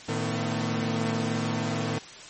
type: tone cluster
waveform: sawtooth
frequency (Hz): 112.8 / 155.6 / 225.1 / 251.8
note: A2 / D#3 / A3 / B3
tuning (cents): +44 / 0 / +40 / +34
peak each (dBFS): -28 / -28 / -27 / -29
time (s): 0.08-1.99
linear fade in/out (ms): 10
effects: white hiss -44 dBFS RMS until 2.29 s + MP3 32 kbps